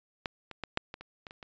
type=clicks; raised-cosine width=0.3 ms; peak=-16 / -26 / -19 / -11 / -24 / -29 / -27 / -30 / -29 dBFS; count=9; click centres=0.258 / 0.513 / 0.637 / 0.774 / 0.941 / 1.01 / 1.268 / 1.309 / 1.428 s; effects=resampled to 16000 Hz